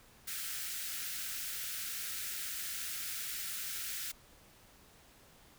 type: high-pass noise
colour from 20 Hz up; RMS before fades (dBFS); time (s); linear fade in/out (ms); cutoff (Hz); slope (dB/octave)
white; -40; 0.27-4.12; 10; 1300; 96
effects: pink hiss -61 dBFS RMS until 5.58 s